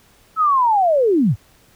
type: linear sweep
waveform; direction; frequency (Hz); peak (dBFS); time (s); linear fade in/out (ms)
sine; down; 1318.5 to 82.41; -12; 0.36-1.36; 50
effects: pink hiss -53 dBFS RMS until 1.75 s